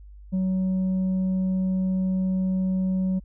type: tone with tanh clipping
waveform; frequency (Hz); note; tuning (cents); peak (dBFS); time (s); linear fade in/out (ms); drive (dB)
sine; 187.1; F#3; +20; -22; 0.32-3.2; 20; 3
effects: added 50 Hz sine -42 dBFS peak until 3.24 s